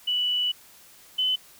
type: tone pair in turn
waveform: sine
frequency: 2960 / 3027 Hz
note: F#7 / F#7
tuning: 0 / +39 cents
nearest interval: unison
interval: 39 cents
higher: second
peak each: -22 / -21 dBFS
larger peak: second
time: 0.07-0.52 / 1.18-1.36 s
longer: first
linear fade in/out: 10 ms
effects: white hiss -52 dBFS RMS until 1.59 s